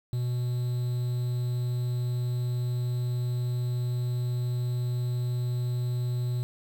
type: tone with quantisation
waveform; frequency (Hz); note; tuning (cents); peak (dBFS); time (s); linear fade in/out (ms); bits
triangle; 122.9; B2; -8; -24; 0.13-6.43; 0; 8
effects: none